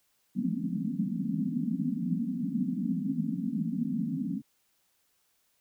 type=band-pass noise; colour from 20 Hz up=white; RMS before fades=-31 dBFS; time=0.35-4.42 s; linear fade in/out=20 ms; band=160 to 270 Hz; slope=96 dB/octave; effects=white hiss -72 dBFS RMS until 5.6 s